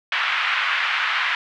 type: band-pass noise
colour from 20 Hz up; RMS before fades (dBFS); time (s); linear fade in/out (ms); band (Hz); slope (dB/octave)
pink; -22; 0.12-1.35; 2; 1200 to 3000; 24
effects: none